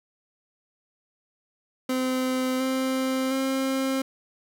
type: tone with pitch steps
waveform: 30% pulse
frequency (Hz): 257.6 / 262 / 266.4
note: C4 / C4 / C4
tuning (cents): -27 / +2 / +31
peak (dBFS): -21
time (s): 1.89-4.02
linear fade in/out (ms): 5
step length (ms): 710
effects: none